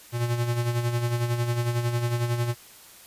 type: tone with tremolo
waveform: square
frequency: 119.4 Hz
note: A#2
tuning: 42 cents sharp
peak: -22 dBFS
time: 0.12-2.55 s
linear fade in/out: 50 ms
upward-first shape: sine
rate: 11 Hz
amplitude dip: 55%
effects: white hiss -49 dBFS RMS until 3.06 s + resampled to 32000 Hz